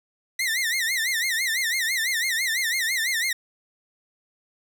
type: tone with vibrato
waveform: sawtooth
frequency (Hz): 1950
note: B6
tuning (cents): -23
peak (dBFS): -19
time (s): 0.39-3.33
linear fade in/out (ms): 5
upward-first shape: sine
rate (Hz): 6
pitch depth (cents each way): 170
effects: none